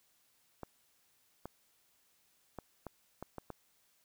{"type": "clicks", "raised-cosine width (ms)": 1, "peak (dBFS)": -28, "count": 7, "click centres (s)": [0.633, 1.456, 2.587, 2.867, 3.226, 3.383, 3.503], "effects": ["white hiss -72 dBFS RMS until 4.04 s"]}